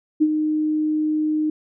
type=tone with ADSR envelope; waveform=sine; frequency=307.5 Hz; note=D#4; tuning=20 cents flat; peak=-11 dBFS; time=0.2-1.5 s; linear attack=21 ms; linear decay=52 ms; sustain=-7 dB; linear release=4 ms; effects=none